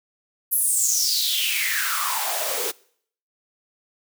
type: noise with high-pass filter sweep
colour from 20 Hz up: white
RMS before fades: -23 dBFS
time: 0.51-2.72 s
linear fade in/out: 20 ms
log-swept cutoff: 12000 to 390 Hz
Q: 7
effects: noise-tail reverb RT60 0.6 s tail -23 dB re dry